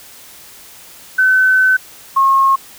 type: tone pair in turn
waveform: sine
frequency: 1520 / 1081.7 Hz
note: F#6 / C#6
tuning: +46 / -43 cents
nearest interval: tritone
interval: 589 cents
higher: first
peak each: -8 dBFS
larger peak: neither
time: 1.18-1.77 / 2.16-2.56 s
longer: first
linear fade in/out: 10 ms
effects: white hiss -39 dBFS RMS until 2.78 s